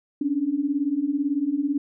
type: beating tone pair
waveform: sine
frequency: 273 / 291 Hz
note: C#4 / D4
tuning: -26 / -16 cents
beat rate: 18 Hz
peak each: -26 / -23 dBFS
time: 0.21-1.78 s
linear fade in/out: 5 ms
effects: none